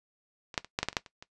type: clicks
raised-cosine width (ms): 0.2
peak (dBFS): -25 / -9 / -26 / -10 / -10 / -11 / -26 / -8 / -29 / -27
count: 10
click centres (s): 0.542 / 0.578 / 0.646 / 0.789 / 0.83 / 0.886 / 0.929 / 0.968 / 1.062 / 1.225
effects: noise-tail reverb RT60 0.1 s tail -17 dB re dry + resampled to 22050 Hz